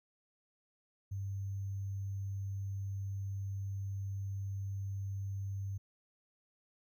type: tone with sample-and-hold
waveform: sine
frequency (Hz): 98.1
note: G2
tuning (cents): +2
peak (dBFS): -36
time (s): 1.11-5.78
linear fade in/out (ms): 10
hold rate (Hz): 6300
effects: none